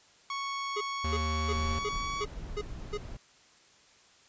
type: tone with pitch glide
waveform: sawtooth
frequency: 1108.7 to 1125.5 Hz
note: C#6 to C#6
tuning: 0 to +26 cents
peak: -29 dBFS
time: 0.3-2.24 s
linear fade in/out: 2 ms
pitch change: +26 cents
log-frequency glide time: 0.89-1.89 s
type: tone bursts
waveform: square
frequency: 415.3 Hz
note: G#4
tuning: in tune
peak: -32 dBFS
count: 7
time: 0.76-2.977 s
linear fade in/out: 10 ms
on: 51 ms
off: 310 ms
type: tone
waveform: square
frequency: 77.78 Hz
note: D#2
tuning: in tune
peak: -31 dBFS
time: 1.04-1.79 s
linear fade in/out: 5 ms
type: noise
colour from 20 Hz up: brown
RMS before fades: -40 dBFS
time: 1.55-3.17 s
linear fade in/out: 5 ms
effects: white hiss -60 dBFS RMS until 4.28 s + resampled to 16000 Hz